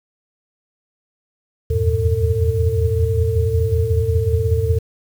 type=tone cluster; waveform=sine; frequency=79.2 / 84.5 / 95.8 / 112.1 / 449.5 Hz; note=D#2 / E2 / G2 / A2 / A4; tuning=+31 / +43 / -39 / +33 / +37 cents; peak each=-21 dBFS; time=1.7-4.79 s; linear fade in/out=10 ms; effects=7-bit